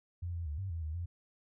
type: tone with pitch steps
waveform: sine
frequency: 87.3 / 84.8 / 73.9 / 96.3 / 83 / 77.5 / 86.6 Hz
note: F2 / E2 / D2 / G2 / E2 / D#2 / F2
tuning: 0 / +50 / +11 / -30 / +12 / -6 / -14 cents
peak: -35 dBFS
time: 0.22-1.06 s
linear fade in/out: 10 ms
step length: 120 ms
effects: none